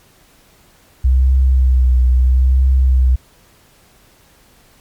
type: tone with vibrato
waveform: sine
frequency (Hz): 63.9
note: C2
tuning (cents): -40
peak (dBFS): -8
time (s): 1.04-3.16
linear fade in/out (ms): 10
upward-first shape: triangle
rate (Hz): 0.76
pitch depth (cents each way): 48
effects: pink hiss -50 dBFS RMS until 4.8 s + MP3 96 kbps